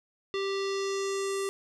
square tone with low-pass filter sweep, 392 Hz, G4, in tune, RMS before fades -31 dBFS, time 0.34-1.49 s, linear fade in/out 0 ms, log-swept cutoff 3800 to 9500 Hz, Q 2.3, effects none

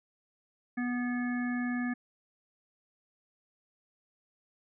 harmonic tone with a mistuned harmonic, 245.3 Hz, B3, 12 cents flat, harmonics 1 / 3 / 5 / 7 / 9, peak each -30 / -44 / -47 / -39 / -47 dBFS, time 0.77-1.94 s, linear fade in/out 10 ms, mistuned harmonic 9, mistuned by -17 cents, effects none

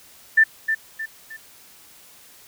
sine tone with echo, 1778 Hz, A6, 18 cents sharp, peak -10 dBFS, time 0.37-0.44 s, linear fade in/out 10 ms, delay 310 ms, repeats 3, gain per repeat -8 dB, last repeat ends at 1.37 s, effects white hiss -49 dBFS RMS until 2.47 s

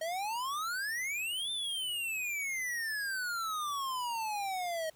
square exponential two-way sweep, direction up then down, 626 to 3596 to 626 Hz, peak -34 dBFS, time 0.01-4.9 s, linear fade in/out 5 ms, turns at 1.51 s, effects pink hiss -64 dBFS RMS until 4.95 s + high-pass 60 Hz 12 dB/octave

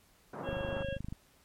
pink band-pass noise, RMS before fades -42 dBFS, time 0.33-0.83 s, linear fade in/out 5 ms, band 160 to 1300 Hz, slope 24 dB/octave
harmonic tone, 546 Hz, C#5, 26 cents flat, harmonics 1 / 3 / 5 / 6, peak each -36 / -45 / -48 / -50 dBFS, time 0.43-0.99 s, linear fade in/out 50 ms
click train, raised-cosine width 5 ms, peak -27 dBFS, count 17, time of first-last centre 0.49-1.125 s, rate 25.2 Hz
effects pink hiss -65 dBFS RMS until 1.44 s + MP3 64 kbps

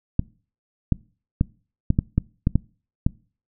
clicks, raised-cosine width 5 ms, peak -5 dBFS, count 9, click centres 0.194 / 0.923 / 1.411 / 1.904 / 1.989 / 2.18 / 2.471 / 2.556 / 3.065 s, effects noise-tail reverb RT60 0.4 s tail -24 dB re dry

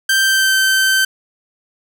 sawtooth tone with pitch glide, 1568 to 1547.3 Hz, G6 to G6, 0 to -23 cents, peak -8 dBFS, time 0.09-1.05 s, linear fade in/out 5 ms, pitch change -23 cents, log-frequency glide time 0.21-0.55 s, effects none

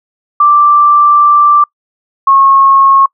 sine tone pair in turn, 1174.7 / 1090 Hz, D6 / C#6, 0 / -29 cents, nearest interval minor second, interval 129 cents, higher first, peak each -3 dBFS, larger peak neither, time 0.4-1.64 / 2.27-3.06 s, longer first, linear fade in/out 5 ms, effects noise-tail reverb RT60 0.1 s tail -26 dB re dry

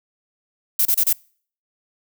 violet noise bursts, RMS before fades -17 dBFS, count 4, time 0.79-1.129 s, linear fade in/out 5 ms, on 63 ms, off 29 ms, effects noise-tail reverb RT60 0.5 s tail -26 dB re dry

